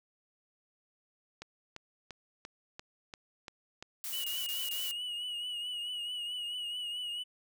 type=click train; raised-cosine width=0.2 ms; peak=-26 dBFS; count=8; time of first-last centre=1.42-3.825 s; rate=2.91 Hz
type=noise bursts; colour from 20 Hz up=blue; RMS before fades=-39 dBFS; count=4; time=4.04-4.912 s; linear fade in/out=0 ms; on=200 ms; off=24 ms
type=tone with vibrato; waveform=triangle; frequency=2912 Hz; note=F#7; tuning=28 cents flat; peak=-34 dBFS; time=4.12-7.24 s; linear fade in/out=20 ms; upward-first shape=triangle; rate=4.6 Hz; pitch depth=53 cents each way
effects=none